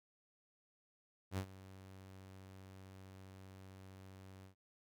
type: tone with ADSR envelope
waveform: sawtooth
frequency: 95.3 Hz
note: G2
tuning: 48 cents flat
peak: -32 dBFS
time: 1.31-4.55 s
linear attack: 66 ms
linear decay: 78 ms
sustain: -18 dB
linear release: 110 ms
effects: none